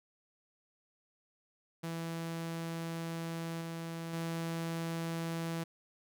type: tone with level steps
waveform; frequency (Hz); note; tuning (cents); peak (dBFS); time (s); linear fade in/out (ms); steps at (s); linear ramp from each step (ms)
sawtooth; 165.6; E3; +8; -33 / -35 / -31; 1.83-5.64; 10; 3.61 / 4.13; 5
effects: none